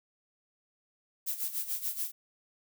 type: noise with tremolo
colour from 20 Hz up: violet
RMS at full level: -32 dBFS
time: 1.26-2.12 s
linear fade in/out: 20 ms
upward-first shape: sine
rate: 6.9 Hz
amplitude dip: 75%
effects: none